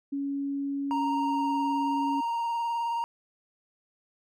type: tone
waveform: sine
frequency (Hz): 279.3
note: C#4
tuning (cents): +13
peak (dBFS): -28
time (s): 0.12-2.21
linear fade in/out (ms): 10
type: tone with vibrato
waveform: triangle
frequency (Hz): 932.3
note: A#5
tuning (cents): 0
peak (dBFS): -25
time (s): 0.91-3.04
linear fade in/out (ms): 0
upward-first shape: sine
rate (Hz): 19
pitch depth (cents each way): 20
effects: none